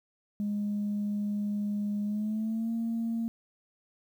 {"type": "tone with pitch glide", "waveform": "sine", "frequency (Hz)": [206.3, 228.9], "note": ["G#3", "A#3"], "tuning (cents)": [-11, -31], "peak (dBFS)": -27, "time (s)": [0.4, 3.28], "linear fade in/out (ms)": 0, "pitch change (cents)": 180, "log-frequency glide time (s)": [2.04, 2.71], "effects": ["tanh soft clip ceiling -25 dBFS", "10-bit"]}